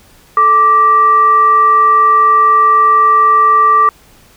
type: tone with frequency modulation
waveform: sine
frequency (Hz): 1172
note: D6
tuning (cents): -4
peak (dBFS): -5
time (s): 0.37-3.89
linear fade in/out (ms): 2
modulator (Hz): 736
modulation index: 0.3
effects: pink hiss -45 dBFS RMS until 4.36 s